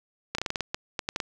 clicks, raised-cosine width 0.2 ms, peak -11 dBFS, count 12, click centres 0.35 / 0.384 / 0.416 / 0.462 / 0.504 / 0.558 / 0.607 / 0.745 / 0.992 / 1.089 / 1.161 / 1.202 s, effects none

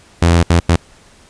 sawtooth tone bursts at uneven times, 85 Hz, F2, 46 cents flat, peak -4 dBFS, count 3, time 0.22-0.43 / 0.5-0.6 / 0.69-0.76 s, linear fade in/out 5 ms, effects pink hiss -46 dBFS RMS until 1.29 s + resampled to 22050 Hz

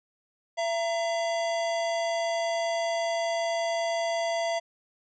square tone pair together, 672.4 / 932.3 Hz, E5 / A#5, +34 / 0 cents, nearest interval tritone, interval 566 cents, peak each -27 / -37 dBFS, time 0.57-4.6 s, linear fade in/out 20 ms, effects resampled to 16000 Hz

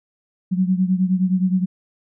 sine beating tone pair, 183.1 / 192.7 Hz, F#3 / G3, -18 / -29 cents, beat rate 9.6 Hz, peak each -17 / -21 dBFS, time 0.51-1.66 s, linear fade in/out 20 ms, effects none

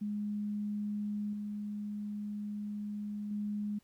sine tone with level steps, 207.7 Hz, G#3, in tune, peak -33 / -36 / -33 dBFS, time 0.01-3.79 s, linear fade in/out 10 ms, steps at 1.33 / 3.31 s, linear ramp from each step 2 ms, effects pink hiss -70 dBFS RMS until 3.83 s

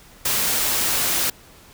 white noise, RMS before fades -21 dBFS, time 0.25-1.3 s, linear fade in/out 5 ms, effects pink hiss -48 dBFS RMS until 1.73 s

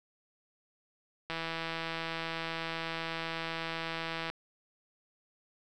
click train, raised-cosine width 0.3 ms, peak -20 dBFS, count 493, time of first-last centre 1.3-4.3 s, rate 164 Hz, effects none

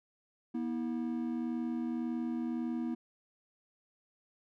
triangle tone pair together, 241.1 / 322.9 Hz, B3 / E4, -41 / -36 cents, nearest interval perfect fourth, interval 505 cents, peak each -32 / -36 dBFS, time 0.54-2.95 s, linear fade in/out 10 ms, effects none

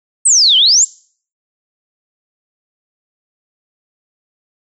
sine exponential two-way sweep, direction down then up, 8670 to 2960 to 7720 Hz, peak -6 dBFS, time 0.25-0.85 s, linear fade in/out 10 ms, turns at 0.57 s, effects noise-tail reverb RT60 0.5 s tail -23 dB re dry

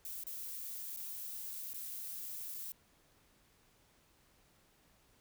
violet noise with dropouts, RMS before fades -44 dBFS, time 0.05-2.72 s, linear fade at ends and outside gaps 0 ms, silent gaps 0.236-0.268 / 0.963-0.972 / 1.732-1.744 / 2.541-2.545 s, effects pink hiss -69 dBFS RMS until 5.2 s

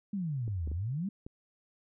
sine exponential two-way sweep, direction down then up, 210.8 to 72 to 210.8 Hz, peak -31 dBFS, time 0.13-1.09 s, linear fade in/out 5 ms, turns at 0.7 s
clicks, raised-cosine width 3 ms, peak -30 dBFS, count 4, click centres 0.479 / 0.675 / 0.716 / 1.265 s
effects none

